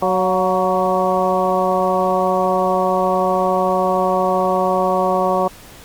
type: harmonic tone with a mistuned harmonic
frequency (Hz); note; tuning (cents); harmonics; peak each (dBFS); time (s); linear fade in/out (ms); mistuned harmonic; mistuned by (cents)
186.7; F#3; +16; 1 / 2 / 3 / 4 / 5 / 6; -24 / -22 / -19 / -20 / -23 / -22; 0.02-5.48; 5; 4; -43
effects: pink hiss -41 dBFS RMS until 5.84 s + Opus 48 kbps